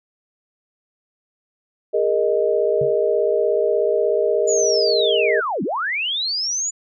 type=chord; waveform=sine; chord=Ab suspended second; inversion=none; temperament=equal with one note detuned; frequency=409.6 / 466.2 / 622.3 Hz; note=Ab4 / Bb4 / Eb5; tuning=-24 / 0 / 0 cents; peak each=-20 dBFS; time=1.93-5.41 s; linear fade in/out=20 ms
type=tone with exponential decay; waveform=sine; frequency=139.9 Hz; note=C#3; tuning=16 cents sharp; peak=-22 dBFS; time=2.81-2.96 s; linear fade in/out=5 ms; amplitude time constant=32 ms
type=linear two-way sweep; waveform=sine; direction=down then up; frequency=7040 to 164.81 to 7040 Hz; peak=-20 dBFS; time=4.47-6.71 s; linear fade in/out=20 ms; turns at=5.63 s
effects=none